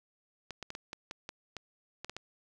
clicks, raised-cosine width 0.2 ms, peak -23 dBFS, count 11, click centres 0.507 / 0.627 / 0.704 / 0.751 / 0.931 / 1.111 / 1.291 / 1.567 / 2.046 / 2.096 / 2.166 s, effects none

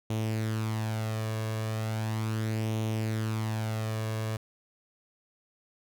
sawtooth tone with flanger, 110 Hz, A2, in tune, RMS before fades -31 dBFS, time 0.1-4.37 s, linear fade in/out 5 ms, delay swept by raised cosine 0.31 to 1.81 ms, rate 0.37 Hz, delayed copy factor +0.5, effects none

